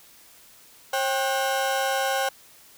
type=tone cluster; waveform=35% pulse; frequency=539 / 790 / 1470 Hz; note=C#5 / G5 / F#6; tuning=-49 / +13 / -12 cents; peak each=-25 / -24 / -29 dBFS; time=0.93-2.29 s; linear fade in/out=5 ms; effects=white hiss -52 dBFS RMS until 2.77 s

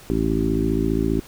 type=harmonic tone with a mistuned harmonic; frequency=55 Hz; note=A1; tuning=in tune; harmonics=1 / 2 / 3 / 4 / 5 / 6 / 7; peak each=-26 / -30 / -27 / -27 / -24 / -25 / -26 dBFS; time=0.1-1.2 s; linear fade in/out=0 ms; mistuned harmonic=2; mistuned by=-17 cents; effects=pink hiss -45 dBFS RMS until 1.27 s

